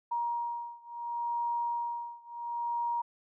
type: beating tone pair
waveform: sine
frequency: 945 / 945.71 Hz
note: A#5 / A#5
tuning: +23 / +25 cents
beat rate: 0.71 Hz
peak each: -34 / -35 dBFS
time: 0.11-3.02 s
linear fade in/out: 10 ms
effects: none